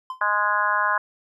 triangle tone with exponential decay, 1030 Hz, C6, 28 cents flat, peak -23 dBFS, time 0.1-0.23 s, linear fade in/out 2 ms, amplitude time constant 28 ms
harmonic tone, 207.7 Hz, G#3, in tune, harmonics 3 / 4 / 5 / 6 / 7 / 8, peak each -32 / -31 / -22 / -29 / -25 / -26 dBFS, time 0.21-0.98 s, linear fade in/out 5 ms
effects none

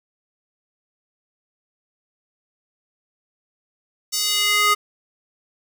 square tone with high-pass filter sweep, 415.3 Hz, G#4, in tune, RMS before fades -19 dBFS, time 4.12-4.75 s, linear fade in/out 20 ms, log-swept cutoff 5700 to 1200 Hz, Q 1.7, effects none

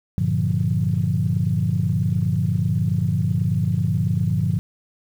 sine chord, G minor seventh, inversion none, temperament equal, 98 / 116.54 / 146.83 / 174.61 Hz, G2 / Bb2 / D3 / F3, 0 / 0 / 0 / 0 cents, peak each -23 dBFS, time 0.18-4.59 s, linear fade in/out 0 ms, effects tanh soft clip ceiling -8 dBFS + 8-bit

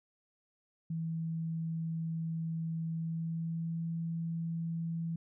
sine tone with pitch glide, 163.2 to 165.67 Hz, E3 to E3, -17 to +9 cents, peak -33 dBFS, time 0.9-5.16 s, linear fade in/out 5 ms, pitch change +26 cents, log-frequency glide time 2.89-3.85 s, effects none

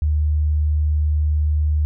sine tone, 75.6 Hz, D#2, 49 cents flat, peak -15 dBFS, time 0.02-1.85 s, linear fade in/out 0 ms, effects none

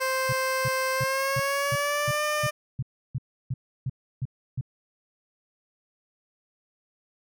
15% pulse tone with pitch glide, 523.3 to 601.1 Hz, C5 to D5, 0 to +40 cents, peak -18 dBFS, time 0-2.51 s, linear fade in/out 20 ms, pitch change +240 cents, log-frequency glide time 0.93-2.23 s
sine tone bursts, 129.1 Hz, C3, 23 cents flat, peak -25 dBFS, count 13, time 0.29-4.611 s, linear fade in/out 5 ms, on 37 ms, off 320 ms
effects none

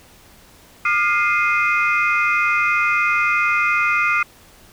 sine tone cluster, 1200 / 1408 / 2097 / 2487 Hz, D6 / F6 / C7 / D#7, +37 / +14 / +3 / -1 cents, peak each -20 dBFS, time 0.85-4.23 s, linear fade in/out 5 ms, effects tanh soft clip ceiling -7 dBFS + pink hiss -48 dBFS RMS until 4.72 s

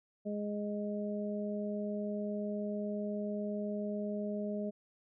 harmonic tone, 207.3 Hz, G#3, 3 cents flat, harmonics 1 / 2 / 3, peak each -36 / -41 / -40 dBFS, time 0.25-4.71 s, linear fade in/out 20 ms, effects none

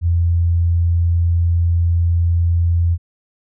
sine tone, 85.2 Hz, F2, 42 cents flat, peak -12 dBFS, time 0.01-2.98 s, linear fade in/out 50 ms, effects none

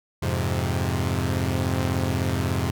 sawtooth chord, F minor, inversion none, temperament equal, 87.31 / 103.83 / 130.81 Hz, F2 / Ab2 / C3, 0 / 0 / 0 cents, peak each -22 / -24 / -23 dBFS, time 0.22-2.71 s, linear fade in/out 10 ms, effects none

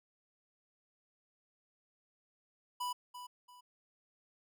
square tone with echo, 987.8 Hz, B5, in tune, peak -36 dBFS, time 2.8-2.93 s, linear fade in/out 10 ms, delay 340 ms, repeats 2, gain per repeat -10 dB, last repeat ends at 3.61 s, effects none

